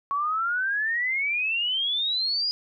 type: exponential sweep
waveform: sine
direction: up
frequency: 1108.7 to 4962 Hz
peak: -23 dBFS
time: 0.11-2.51 s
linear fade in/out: 0 ms
effects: none